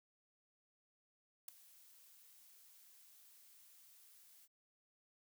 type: noise with ADSR envelope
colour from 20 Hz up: blue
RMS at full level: -42 dBFS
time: 1.48-4.48 s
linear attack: 5 ms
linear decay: 4 ms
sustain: -22 dB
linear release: 38 ms
effects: none